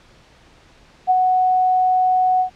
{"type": "tone with ADSR envelope", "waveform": "sine", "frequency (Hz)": 740, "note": "F#5", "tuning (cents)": 0, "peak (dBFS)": -10, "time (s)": [1.07, 2.5], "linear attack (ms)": 33, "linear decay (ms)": 30, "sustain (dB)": -3, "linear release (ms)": 97, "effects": ["pink hiss -50 dBFS RMS until 2.55 s", "low-pass 5000 Hz 12 dB/octave"]}